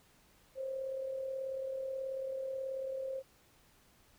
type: tone with amplitude modulation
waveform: sine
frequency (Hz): 531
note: C5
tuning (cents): +25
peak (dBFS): -34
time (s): 0.55-3.23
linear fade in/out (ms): 50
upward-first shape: sine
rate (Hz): 38.4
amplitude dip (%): 45
effects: pink hiss -66 dBFS RMS until 4.18 s